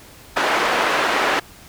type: band-pass noise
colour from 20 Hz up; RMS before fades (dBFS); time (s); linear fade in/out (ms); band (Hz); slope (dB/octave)
white; -19; 0.36-1.4; 10; 360 to 1700; 12
effects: pink hiss -44 dBFS RMS until 1.68 s